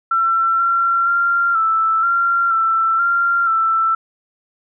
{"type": "tone with pitch steps", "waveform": "sine", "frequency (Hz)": [1347, 1366, 1385, 1321, 1378, 1335, 1384, 1331], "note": ["E6", "F6", "F6", "E6", "F6", "E6", "F6", "E6"], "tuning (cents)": [37, -39, -15, 3, -24, 22, -16, 16], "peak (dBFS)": -13, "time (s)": [0.11, 3.95], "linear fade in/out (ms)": 5, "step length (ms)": 480, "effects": []}